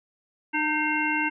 harmonic tone with a mistuned harmonic, 303.6 Hz, D#4, 42 cents flat, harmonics 1 / 3 / 5 / 7 / 9, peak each -29 / -29 / -29 / -29 / -29 dBFS, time 0.53-1.3 s, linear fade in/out 20 ms, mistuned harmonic 5, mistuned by +43 cents, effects none

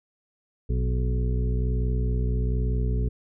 harmonic tone with a mistuned harmonic, 61.2 Hz, B1, 15 cents flat, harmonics 1 / 2 / 3 / 4 / 6 / 7, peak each -23 / -28 / -36 / -37 / -41 / -37 dBFS, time 0.69-3.09 s, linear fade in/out 10 ms, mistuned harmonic 1, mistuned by -95 cents, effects none

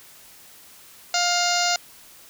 harmonic tone with a mistuned harmonic, 704 Hz, F5, 14 cents sharp, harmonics 1 / 2 / 3 / 4 / 5 / 6 / 7 / 8 / 9 / 10, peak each -24 / -27 / -30 / -30 / -33 / -28 / -28 / -31 / -32 / -30 dBFS, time 1.14-1.76 s, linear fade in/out 2 ms, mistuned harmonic 5, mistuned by +57 cents, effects white hiss -48 dBFS RMS until 2.29 s

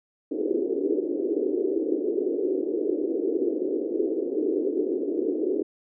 white band-pass noise, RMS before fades -26 dBFS, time 0.31-5.63 s, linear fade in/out 10 ms, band 300 to 430 Hz, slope 48 dB/octave, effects none

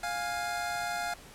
25% pulse tone pair together, 702.1 / 827 Hz, F5 / G#5, +9 / -8 cents, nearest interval minor third, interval 283 cents, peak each -29 / -33 dBFS, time 0.03-1.14 s, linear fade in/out 5 ms, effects pink hiss -51 dBFS RMS until 1.34 s + low-pass 12000 Hz 12 dB/octave

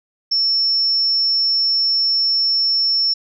sine tone, 5400 Hz, E8, 41 cents sharp, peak -14 dBFS, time 0.31-3.14 s, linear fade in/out 10 ms, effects none

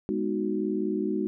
sine chord, G# minor seventh, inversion none, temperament equal, 207.7 / 246.9 / 311.1 / 370 Hz, G#3 / B3 / D#4 / F#4, 0 / 0 / 0 / 0 cents, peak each -30 / -35 / -30 / -30 dBFS, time 0.09-1.27 s, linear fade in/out 0 ms, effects none

